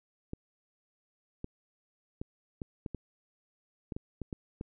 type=clicks; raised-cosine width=3 ms; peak=-24 dBFS; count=11; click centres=0.334 / 1.444 / 2.215 / 2.618 / 2.862 / 2.947 / 3.922 / 3.965 / 4.217 / 4.328 / 4.611 s; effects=none